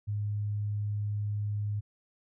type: tone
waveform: sine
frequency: 103.83 Hz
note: G#2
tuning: in tune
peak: -29 dBFS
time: 0.07-1.81 s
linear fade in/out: 20 ms
effects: none